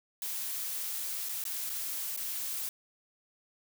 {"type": "noise with dropouts", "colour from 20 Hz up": "blue", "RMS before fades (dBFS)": -36, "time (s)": [0.22, 2.69], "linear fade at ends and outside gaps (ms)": 1, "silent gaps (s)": [[1.288, 1.292], [1.44, 1.452], [1.695, 1.699], [2.164, 2.173]], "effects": []}